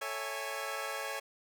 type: chord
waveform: 15% pulse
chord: A major seventh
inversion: none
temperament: equal with one note detuned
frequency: 440 / 554.4 / 659.3 / 822 Hz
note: A4 / C#5 / E5 / G#5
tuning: 0 / 0 / 0 / -18 cents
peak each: -37 / -33 / -37 / -36 dBFS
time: 0.01-1.2 s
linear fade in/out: 10 ms
effects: none